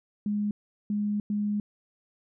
sine tone bursts at uneven times, 207.4 Hz, G#3, 2 cents flat, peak -25 dBFS, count 3, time 0.26-0.51 / 0.9-1.2 / 1.3-1.6 s, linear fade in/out 2 ms, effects none

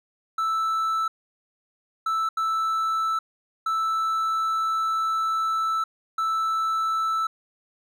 triangle tone bursts at uneven times, 1318.5 Hz, E6, in tune, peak -20 dBFS, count 5, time 0.38-1.08 / 2.06-2.29 / 2.37-3.19 / 3.66-5.84 / 6.18-7.27 s, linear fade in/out 5 ms, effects none

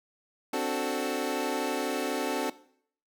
25% pulse chord, D dominant seventh, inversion third, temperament equal, 261.6 / 293.7 / 370 / 440 Hz, C4 / D4 / F#4 / A4, 0 / 0 / 0 / 0 cents, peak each -30 dBFS, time 0.53-2.5 s, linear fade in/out 5 ms, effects noise-tail reverb RT60 0.6 s tail -18 dB re dry

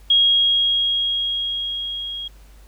sine tone with level ramp, 3280 Hz, G#7, 22 cents flat, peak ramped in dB -11 to -27 dBFS, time 0.1-2.28 s, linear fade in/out 5 ms, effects added 50 Hz sine -43 dBFS peak until 2.67 s + pink hiss -54 dBFS RMS until 2.67 s

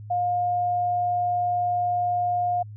sine tone, 711 Hz, F5, 31 cents sharp, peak -21 dBFS, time 0.1-2.63 s, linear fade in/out 10 ms, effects added 105 Hz sine -37 dBFS peak until 2.76 s

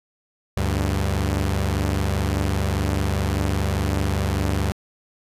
sawtooth tone pair together, 73.02 / 98 Hz, D2 / G2, -9 / 0 cents, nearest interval perfect fourth, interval 509 cents, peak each -19 dBFS, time 0.57-4.72 s, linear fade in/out 0 ms, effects resampled to 32000 Hz

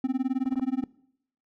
triangle tone with tremolo, 261.1 Hz, C4, 3 cents flat, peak -19 dBFS, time 0.04-0.84 s, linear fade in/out 2 ms, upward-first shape sine, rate 19 Hz, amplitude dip 100%
clicks, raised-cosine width 1 ms, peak -33 / -31 / -35 / -25 dBFS, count 4, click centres 0.46 / 0.524 / 0.557 / 0.596 s
effects noise-tail reverb RT60 0.7 s tail -22 dB re dry

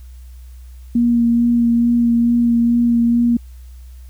sine tone with vibrato, 236 Hz, A#3, 22 cents sharp, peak -11 dBFS, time 0.95-3.37 s, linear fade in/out 5 ms, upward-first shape sine, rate 2.3 Hz, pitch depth 15 cents each way, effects added 62 Hz sine -34 dBFS peak until 4.09 s + white hiss -55 dBFS RMS until 4.09 s

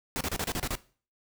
pink noise bursts, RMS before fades -31 dBFS, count 8, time 0.16-0.753 s, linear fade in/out 0 ms, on 47 ms, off 31 ms, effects noise-tail reverb RT60 0.4 s tail -18 dB re dry

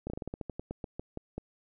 slowing click train, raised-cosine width 2 ms, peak -23 dBFS, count 15, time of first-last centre 0.07-1.38 s, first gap 30 ms, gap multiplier 1.16, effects none

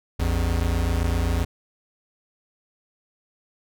square tone pair together, 56.66 / 84.4 Hz, A#1 / E2, -49 / +41 cents, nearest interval perfect fifth, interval 690 cents, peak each -24 / -24 dBFS, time 0.19-1.45 s, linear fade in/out 10 ms, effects none

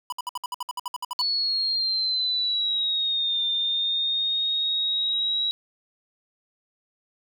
square tone bursts, 987.8 Hz, B5, in tune, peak -28 dBFS, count 14, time 0.1-1.216 s, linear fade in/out 2 ms, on 24 ms, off 60 ms
sine exponential two-way sweep, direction down then up, 4435 to 3600 to 3872 Hz, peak -22 dBFS, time 1.19-5.51 s, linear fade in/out 0 ms, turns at 3.44 s
effects none

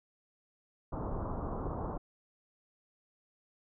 pink low-pass noise, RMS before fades -37 dBFS, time 0.92-1.98 s, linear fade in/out 10 ms, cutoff 1200 Hz, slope 48 dB/octave, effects none

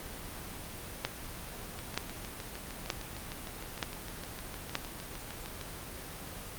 two click trains, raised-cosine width 0.2 ms, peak -24 / -12 dBFS, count 26 / 5, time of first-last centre 1.79-5.613 / 1.05-4.754 s, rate 6.54 / 1.08 Hz, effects pink hiss -43 dBFS RMS until 6.58 s + Opus 32 kbps

